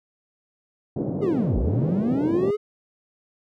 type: band-pass noise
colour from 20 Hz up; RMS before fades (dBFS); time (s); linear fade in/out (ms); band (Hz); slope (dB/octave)
pink; -27; 0.96-2.51; 5; 130 to 520; 24
type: linear two-way sweep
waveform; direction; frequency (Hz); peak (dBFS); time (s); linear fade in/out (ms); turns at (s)
triangle; down then up; 429.3 to 45.75 to 429.3; -19; 1.21-2.57; 20; 1.58
effects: none